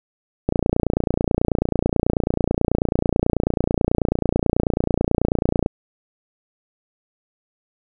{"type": "click train", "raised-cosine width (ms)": 2, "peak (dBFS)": -4, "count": 152, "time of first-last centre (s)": [0.49, 5.661], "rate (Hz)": 29.2, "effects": []}